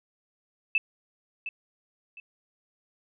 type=tone with echo; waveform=sine; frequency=2632 Hz; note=E7; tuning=3 cents flat; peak=-20 dBFS; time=0.75-0.78 s; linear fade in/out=2 ms; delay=710 ms; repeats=2; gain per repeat=-11 dB; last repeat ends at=2.2 s; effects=none